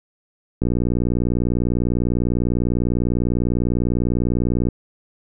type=click train; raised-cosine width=3 ms; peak=-7 dBFS; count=245; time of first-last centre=0.62-4.687 s; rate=60 Hz; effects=none